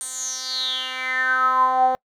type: tone with band-pass filter sweep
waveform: 10% pulse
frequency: 257.8 Hz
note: C4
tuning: 26 cents flat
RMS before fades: -22 dBFS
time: 0.01-1.95 s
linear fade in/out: 0 ms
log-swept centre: 8900 to 660 Hz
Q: 9.2
effects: noise-tail reverb RT60 0.1 s tail -26 dB re dry